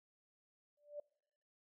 sine tone with exponential growth, 587.3 Hz, D5, in tune, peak -40 dBFS, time 0.77-1 s, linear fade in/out 5 ms, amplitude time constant 48 ms, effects noise-tail reverb RT60 0.8 s tail -25 dB re dry

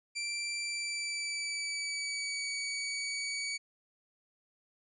20% pulse tone with pitch glide, 2349 to 2265 Hz, D7 to C#7, 0 to +37 cents, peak -29 dBFS, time 0.15-3.58 s, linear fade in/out 20 ms, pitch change -63 cents, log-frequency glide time 0.6-2.49 s, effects resampled to 24000 Hz

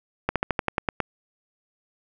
slowing click train, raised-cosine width 0.5 ms, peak -7 dBFS, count 9, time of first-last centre 0.29-1.003 s, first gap 67 ms, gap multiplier 1.08, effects none

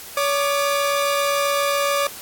sawtooth tone pair together, 566 / 1199.3 Hz, C#5 / D6, +36 / +36 cents, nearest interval octave + minor second, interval 1300 cents, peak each -16 / -19 dBFS, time 0.17-2.07 s, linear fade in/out 2 ms, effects white hiss -37 dBFS RMS until 2.21 s + AAC 64 kbps

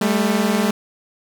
sawtooth tone pair together, 199.4 / 219.8 Hz, G3 / A3, +30 / -2 cents, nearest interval major second, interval 168 cents, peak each -15 dBFS, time 0.01-0.71 s, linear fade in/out 5 ms, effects none

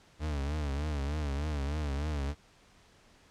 40% pulse tone with vibrato, 72.9 Hz, D2, 12 cents flat, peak -30 dBFS, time 0.19-2.35 s, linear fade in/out 50 ms, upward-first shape triangle, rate 3.3 Hz, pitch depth 120 cents each way, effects pink hiss -61 dBFS RMS until 3.3 s + low-pass 7000 Hz 12 dB/octave

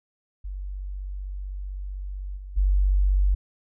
sine tone with level steps, 47.86 Hz, G1, 41 cents flat, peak -30 / -35 / -17 dBFS, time 0.44-3.35 s, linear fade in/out 10 ms, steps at 2.36 / 2.56 s, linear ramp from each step 20 ms, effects none

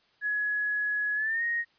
sine tone with pitch glide, 1685 to 1869.6 Hz, G#6 to A#6, +25 to +5 cents, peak -26 dBFS, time 0.21-1.65 s, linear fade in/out 50 ms, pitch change +180 cents, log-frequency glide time 1.15-1.43 s, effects white hiss -66 dBFS RMS until 1.78 s + resampled to 11025 Hz

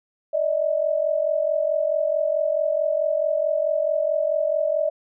sine tone pair together, 588.4 / 633 Hz, D5 / D#5, +3 / +30 cents, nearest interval minor second, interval 127 cents, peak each -22 dBFS, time 0.33-4.9 s, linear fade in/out 10 ms, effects none

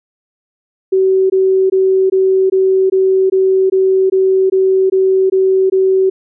sine tone bursts, 380 Hz, F#4, 46 cents sharp, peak -8 dBFS, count 13, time 0.92-6.1 s, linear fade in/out 10 ms, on 380 ms, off 20 ms, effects none

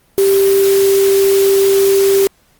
sine tone in noise, 392 Hz, G4, in tune, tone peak -8 dBFS, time 0.18-2.27 s, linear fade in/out 0 ms, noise white, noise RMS -22 dBFS, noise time 0.18-2.27 s, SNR +11 dB, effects pink hiss -54 dBFS RMS until 2.59 s + Opus 32 kbps

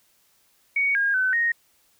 sine tone with pitch steps, 2238 / 1624 / 1517 / 1865 Hz, C#7 / G#6 / F#6 / A#6, +16 / -39 / +43 / 0 cents, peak -19 dBFS, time 0.76-1.52 s, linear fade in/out 5 ms, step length 190 ms, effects white hiss -63 dBFS RMS until 1.99 s

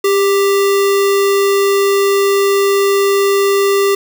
sine tone with sample-and-hold, 397.7 Hz, G4, 25 cents sharp, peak -9 dBFS, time 0.04-3.95 s, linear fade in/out 5 ms, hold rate 1575 Hz, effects none

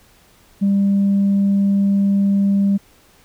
sine tone, 198.5 Hz, G3, 22 cents sharp, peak -11 dBFS, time 0.61-2.78 s, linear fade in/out 20 ms, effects tanh soft clip ceiling -10 dBFS + pink hiss -52 dBFS RMS until 3.24 s

